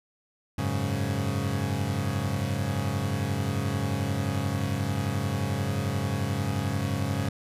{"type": "chord", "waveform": "30% pulse", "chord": "F# suspended second", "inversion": "none", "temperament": "equal", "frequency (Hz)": [92.5, 103.83, 138.59], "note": ["F#2", "G#2", "C#3"], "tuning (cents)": [0, 0, 0], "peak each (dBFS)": [-29, -27, -28], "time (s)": [0.58, 7.29], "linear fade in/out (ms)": 5, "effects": ["resampled to 32000 Hz"]}